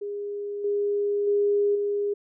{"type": "tone with level steps", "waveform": "sine", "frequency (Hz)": 408.3, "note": "G#4", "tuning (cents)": -29, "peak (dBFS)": [-29, -22, -19, -23], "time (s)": [0.01, 2.14], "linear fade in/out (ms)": 10, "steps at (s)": [0.64, 1.27, 1.75], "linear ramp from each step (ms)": 5, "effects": []}